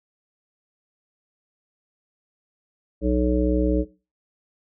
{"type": "harmonic tone", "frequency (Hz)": 61.74, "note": "B1", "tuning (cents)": 0, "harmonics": [1, 3, 5, 7, 9], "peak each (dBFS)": [-23, -26, -23, -27, -27], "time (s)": [3.01, 3.85], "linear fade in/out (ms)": 50, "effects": ["noise-tail reverb RT60 0.3 s tail -17 dB re dry"]}